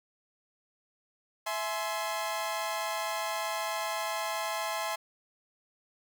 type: chord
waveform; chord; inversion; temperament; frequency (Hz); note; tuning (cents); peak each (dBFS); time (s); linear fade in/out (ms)
sawtooth; E augmented; none; equal with one note detuned; 659.3 / 846.1 / 1046.5; E5 / G#5 / B#5; 0 / +32 / 0; -32; 1.46-4.96; 10
effects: 10-bit